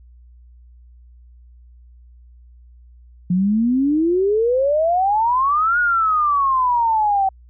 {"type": "exponential two-way sweep", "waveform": "sine", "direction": "up then down", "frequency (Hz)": [174.61, 1460, 760], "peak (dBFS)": -14, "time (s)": [3.3, 7.29], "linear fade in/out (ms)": 5, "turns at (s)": 5.79, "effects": ["added 60 Hz sine -43 dBFS peak until 7.49 s"]}